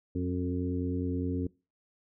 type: harmonic tone with a mistuned harmonic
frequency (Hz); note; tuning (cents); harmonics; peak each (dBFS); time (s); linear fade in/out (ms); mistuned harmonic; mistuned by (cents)
89.7; F2; +47; 1 / 2 / 3 / 4 / 5; -33 / -37 / -32 / -40 / -39; 0.15-1.47; 5; 4; +22
effects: noise-tail reverb RT60 0.3 s tail -23 dB re dry